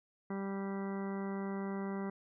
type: harmonic tone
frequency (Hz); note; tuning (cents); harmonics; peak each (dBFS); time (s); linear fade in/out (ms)
196; G3; 0; 1 / 2 / 3 / 4 / 5 / 6 / 7 / 8 / 10; -37 / -42 / -50 / -50 / -50 / -52 / -55 / -56 / -54; 0.3-2.1; 5
effects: none